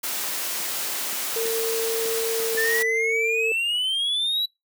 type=noise; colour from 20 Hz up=white; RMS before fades=-28 dBFS; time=0.03-2.83 s; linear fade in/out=10 ms
type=clicks; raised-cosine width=3 ms; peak=-23 dBFS; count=6; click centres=0.603 / 1.129 / 1.455 / 2.056 / 2.401 / 2.549 s
type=tone with pitch glide; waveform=sine; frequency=453.4 to 450.8 Hz; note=A#4 to A4; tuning=-48 to +42 cents; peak=-23 dBFS; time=1.36-3.52 s; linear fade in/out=2 ms; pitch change=-10 cents; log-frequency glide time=2.48-2.61 s
type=exponential sweep; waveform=triangle; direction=up; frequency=1760 to 3951 Hz; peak=-20 dBFS; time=2.57-4.46 s; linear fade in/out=10 ms
effects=noise-tail reverb RT60 0.2 s tail -25 dB re dry + high-pass 300 Hz 12 dB/octave